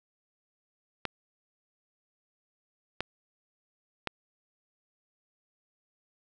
clicks, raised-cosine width 0.3 ms, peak -14 dBFS, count 3, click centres 1.053 / 3.006 / 4.073 s, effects none

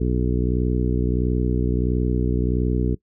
harmonic tone, 61.5 Hz, B1, 7 cents flat, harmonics 1 / 2 / 3 / 4 / 5 / 6 / 7, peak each -22 / -25 / -27 / -28 / -29 / -30 / -30 dBFS, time 0-2.95 s, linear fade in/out 10 ms, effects noise-tail reverb RT60 0.1 s tail -21 dB re dry

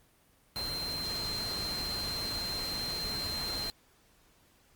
sine tone in noise, 4142 Hz, C8, 18 cents flat, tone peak -34 dBFS, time 0.56-3.7 s, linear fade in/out 0 ms, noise pink, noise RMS -40 dBFS, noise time 0.56-3.7 s, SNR +3 dB, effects pink hiss -65 dBFS RMS until 4.75 s + Opus 32 kbps

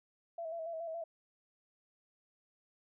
sine tone with vibrato, 659.3 Hz, E5, in tune, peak -38 dBFS, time 0.38-1.04 s, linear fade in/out 5 ms, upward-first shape square, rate 7.1 Hz, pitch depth 41 cents each way, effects none

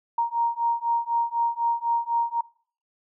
sine beating tone pair, 932.3 / 936.3 Hz, A#5 / A#5, 0 / +7 cents, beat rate 4 Hz, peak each -25 dBFS, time 0.18-2.41 s, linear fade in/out 5 ms, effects noise-tail reverb RT60 0.5 s tail -23 dB re dry

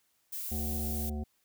violet noise, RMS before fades -38 dBFS, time 0.32-1.1 s, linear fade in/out 10 ms
harmonic tone, 74.4 Hz, D2, 23 cents sharp, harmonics 1 / 3 / 5 / 7 / 9 / 10, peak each -34 / -38 / -46 / -52 / -55 / -49 dBFS, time 0.51-1.24 s, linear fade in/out 10 ms
effects white hiss -73 dBFS RMS until 1.44 s

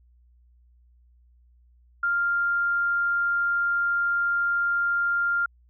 sine tone, 1397 Hz, F6, in tune, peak -21 dBFS, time 2.03-5.46 s, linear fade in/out 5 ms, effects added 60 Hz sine -55 dBFS peak until 5.69 s

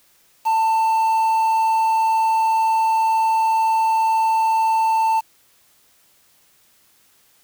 triangle tone with quantisation, 891 Hz, A5, 22 cents sharp, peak -13 dBFS, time 0.45-5.21 s, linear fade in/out 20 ms, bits 6, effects white hiss -57 dBFS RMS until 7.43 s

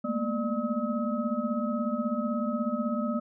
sine tone cluster, 208.4 / 223.2 / 239.5 / 596 / 1279 Hz, G#3 / A3 / A#3 / D5 / D#6, +6 / +25 / +47 / +25 / +47 cents, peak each -37 / -31 / -31 / -34 / -36 dBFS, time 0.04-3.2 s, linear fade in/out 10 ms, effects none

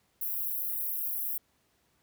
pink high-pass noise, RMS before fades -33 dBFS, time 0.21-1.38 s, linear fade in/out 5 ms, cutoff 12000 Hz, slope 48 dB/octave, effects pink hiss -71 dBFS RMS until 2.02 s + high-pass 60 Hz 12 dB/octave

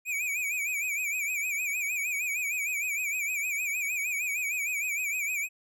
square tone with vibrato, 2382 Hz, D7, 24 cents sharp, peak -29 dBFS, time 0.05-5.49 s, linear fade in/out 50 ms, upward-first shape sine, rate 6.5 Hz, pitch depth 110 cents each way, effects none

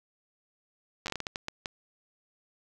slowing click train, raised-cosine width 0.2 ms, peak -16 dBFS, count 11, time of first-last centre 1.06-1.658 s, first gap 9 ms, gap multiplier 1.39, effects none

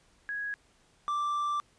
sine / triangle tone pair in turn, 1661.2 / 1174.6 Hz, G#6 / D6, 0 / 0 cents, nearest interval tritone, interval 600 cents, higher first, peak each -32 / -26 dBFS, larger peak second, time 0.29-0.54 / 1.08-1.6 s, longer second, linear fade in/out 0 ms, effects pink hiss -65 dBFS RMS until 1.78 s + resampled to 22050 Hz

